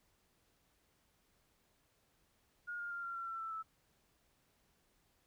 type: tone with pitch steps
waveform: sine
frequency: 1429 / 1411.8 / 1394.7 / 1377.9 / 1361.3 / 1344.9 / 1328.7 / 1312.7 Hz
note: F6 / F6 / F6 / F6 / F6 / E6 / E6 / E6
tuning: +39 / +18 / -3 / -24 / -45 / +34 / +13 / -8 cents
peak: -40 dBFS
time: 2.67-3.63 s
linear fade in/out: 20 ms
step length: 120 ms
effects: pink hiss -75 dBFS RMS until 5.26 s